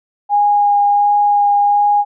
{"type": "tone with vibrato", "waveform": "sine", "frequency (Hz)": 819, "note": "G#5", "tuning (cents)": -24, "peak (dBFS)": -9, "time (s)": [0.29, 2.05], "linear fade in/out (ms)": 50, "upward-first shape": "sine", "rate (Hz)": 1.4, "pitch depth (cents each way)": 9, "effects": []}